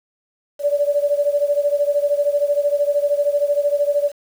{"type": "beating tone pair", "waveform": "sine", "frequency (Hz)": [574, 587], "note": ["D5", "D5"], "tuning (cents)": [-40, -1], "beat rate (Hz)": 13, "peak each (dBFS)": [-17, -20], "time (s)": [0.59, 4.12], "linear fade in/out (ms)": 50, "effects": ["7-bit"]}